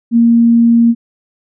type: tone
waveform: sine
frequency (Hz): 233.1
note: A#3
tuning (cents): 0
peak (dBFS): -5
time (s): 0.11-0.95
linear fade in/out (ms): 50
effects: none